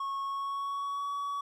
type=tone with pitch glide; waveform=triangle; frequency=1098 to 1132.1 Hz; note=C#6 to C#6; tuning=-17 to +36 cents; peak=-30 dBFS; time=0-1.41 s; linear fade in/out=5 ms; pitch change=+53 cents; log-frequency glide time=0.23-1.1 s; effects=none